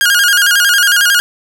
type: tone with vibrato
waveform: sawtooth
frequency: 1525 Hz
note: G6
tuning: 48 cents flat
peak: -4 dBFS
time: 0.01-1.2 s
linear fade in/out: 0 ms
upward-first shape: square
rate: 11 Hz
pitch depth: 100 cents each way
effects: none